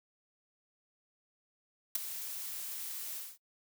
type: noise with ADSR envelope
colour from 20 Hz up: blue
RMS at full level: -28 dBFS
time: 1.95-3.38 s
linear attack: 4 ms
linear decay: 14 ms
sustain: -13 dB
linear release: 210 ms
effects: noise-tail reverb RT60 0.1 s tail -24 dB re dry